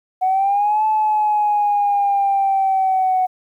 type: linear two-way sweep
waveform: sine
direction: up then down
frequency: 740 to 868 to 740 Hz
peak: -13 dBFS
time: 0.21-3.27 s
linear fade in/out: 20 ms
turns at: 0.85 s
effects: tanh soft clip ceiling -9 dBFS + 9-bit